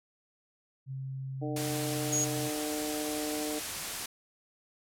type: tone with pitch glide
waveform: sine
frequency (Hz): 133.4 to 130.88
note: C3 to C3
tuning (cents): +34 to +1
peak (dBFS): -35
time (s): 0.86-2.51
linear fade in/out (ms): 50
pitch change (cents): -33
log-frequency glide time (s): 1.73-2.26
type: harmonic tone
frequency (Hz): 151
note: D3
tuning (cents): +48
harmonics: 2 / 3 / 4 / 5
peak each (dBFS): -35 / -39 / -41 / -43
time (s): 1.41-3.6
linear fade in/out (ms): 20
type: noise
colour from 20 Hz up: white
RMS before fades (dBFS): -36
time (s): 1.56-4.06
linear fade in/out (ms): 5
type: tone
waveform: sine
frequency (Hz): 6650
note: G#8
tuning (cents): +1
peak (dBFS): -27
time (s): 2.12-2.25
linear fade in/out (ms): 10
effects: low-pass 12000 Hz 12 dB/octave